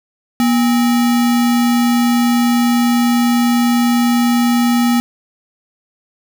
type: tone with sample-and-hold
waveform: sine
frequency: 240 Hz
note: B3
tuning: 49 cents flat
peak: -10 dBFS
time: 0.4-5 s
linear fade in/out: 0 ms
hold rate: 1050 Hz
effects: none